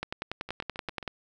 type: two click trains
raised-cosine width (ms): 0.3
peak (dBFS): -16 / -24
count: 12 / 5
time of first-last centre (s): 0.03-1.078 / 0.49-1.028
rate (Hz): 10.5 / 7.44
effects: none

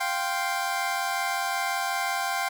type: chord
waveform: 25% pulse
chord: F suspended second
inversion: none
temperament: equal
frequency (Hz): 698.5 / 784 / 1046.5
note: F5 / G5 / C6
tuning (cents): 0 / 0 / 0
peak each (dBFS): -28 / -25 / -28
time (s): 0-2.49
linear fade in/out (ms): 10
effects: none

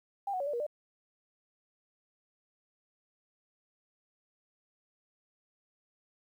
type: tone with pitch steps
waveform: sine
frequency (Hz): 797 / 738 / 561 / 586 / 476.2 / 595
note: G5 / F#5 / C#5 / D5 / A#4 / D5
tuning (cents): +28 / -5 / +21 / -4 / +37 / +22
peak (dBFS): -31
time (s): 0.27-0.666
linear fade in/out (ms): 5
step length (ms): 66
effects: 11-bit

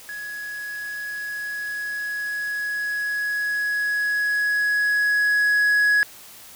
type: tone with level ramp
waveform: triangle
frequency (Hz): 1675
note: G#6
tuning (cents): +14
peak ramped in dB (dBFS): -29 to -13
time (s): 0.09-6.03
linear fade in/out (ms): 0
effects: white hiss -44 dBFS RMS until 6.55 s

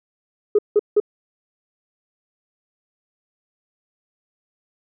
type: tone bursts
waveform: sine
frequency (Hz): 417.3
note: G#4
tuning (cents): +8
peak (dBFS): -10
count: 3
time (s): 0.55-1.001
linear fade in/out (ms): 5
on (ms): 37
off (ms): 170
effects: tanh soft clip ceiling -7 dBFS

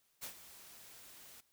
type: noise with ADSR envelope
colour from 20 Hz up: white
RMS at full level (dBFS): -43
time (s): 0.21-1.41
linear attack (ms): 26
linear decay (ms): 94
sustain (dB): -13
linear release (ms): 11
effects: white hiss -75 dBFS RMS until 1.52 s

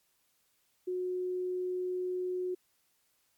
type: tone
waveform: sine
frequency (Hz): 364.6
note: F#4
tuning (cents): -25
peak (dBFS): -31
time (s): 0.87-2.55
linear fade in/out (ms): 10
effects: white hiss -73 dBFS RMS until 3.37 s + MP3 96 kbps

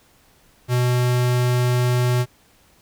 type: tone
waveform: square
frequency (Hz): 123.8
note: B2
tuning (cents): +5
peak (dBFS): -17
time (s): 0.68-2.26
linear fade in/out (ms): 50
effects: pink hiss -56 dBFS RMS until 2.81 s

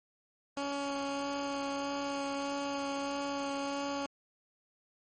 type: tone with vibrato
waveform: 15% pulse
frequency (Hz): 280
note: C#4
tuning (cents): +18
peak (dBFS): -27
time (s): 0.57-4.06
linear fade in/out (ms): 2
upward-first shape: sine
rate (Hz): 1.6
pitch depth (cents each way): 10
effects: low-pass 11000 Hz 12 dB/octave + MP3 32 kbps

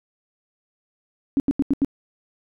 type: tone bursts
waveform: sine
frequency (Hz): 277.2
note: C#4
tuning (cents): 0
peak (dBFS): -15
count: 5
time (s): 1.37-1.847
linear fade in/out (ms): 0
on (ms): 29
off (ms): 83
effects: none

